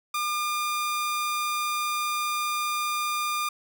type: tone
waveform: sawtooth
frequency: 1205 Hz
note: D6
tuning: 44 cents sharp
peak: -22 dBFS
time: 0.14-3.49 s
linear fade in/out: 5 ms
effects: none